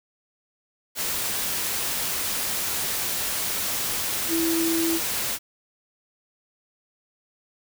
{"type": "tone in noise", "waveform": "sine", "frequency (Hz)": 330.1, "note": "E4", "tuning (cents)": 2, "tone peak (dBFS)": -22, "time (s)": [4.28, 5], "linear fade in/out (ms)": 50, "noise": "white", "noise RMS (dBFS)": -27, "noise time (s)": [0.95, 5.39], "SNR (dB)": 2, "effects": []}